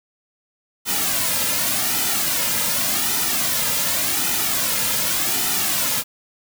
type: noise with flanger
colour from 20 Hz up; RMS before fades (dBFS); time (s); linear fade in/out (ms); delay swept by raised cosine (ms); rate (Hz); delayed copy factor
white; -21; 0.85-6.04; 50; 1.8 to 2.71; 0.87; -0.65
effects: none